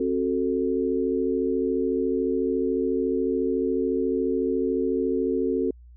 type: chord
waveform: sine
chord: F# diminished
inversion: second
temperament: just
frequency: 266.4 / 370 / 444 Hz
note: C4 / F#4 / A4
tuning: +31 / 0 / +16 cents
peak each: -26 dBFS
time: 0-5.71 s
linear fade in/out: 5 ms
effects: added 60 Hz sine -45 dBFS peak until 5.96 s